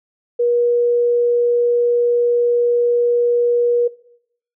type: tone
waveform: sine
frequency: 479.6 Hz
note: A#4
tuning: 49 cents sharp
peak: -13 dBFS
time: 0.39-3.88 s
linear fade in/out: 10 ms
effects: noise-tail reverb RT60 0.7 s tail -19 dB re dry